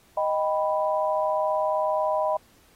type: chord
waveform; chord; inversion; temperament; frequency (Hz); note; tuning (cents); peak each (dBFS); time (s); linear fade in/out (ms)
sine; Eb augmented; none; equal; 622.3 / 784 / 987.8; Eb5 / G5 / B5; 0 / 0 / 0; -24 / -29 / -27; 0.17-2.37; 5
effects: pink hiss -59 dBFS RMS until 2.75 s + AAC 48 kbps